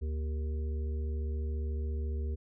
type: harmonic tone with a mistuned harmonic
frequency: 77.78 Hz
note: D#2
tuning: in tune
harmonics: 1 / 3 / 5 / 6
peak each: -31 / -47 / -46 / -51 dBFS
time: 0.01-2.36 s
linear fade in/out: 20 ms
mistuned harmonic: 1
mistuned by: -110 cents
effects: none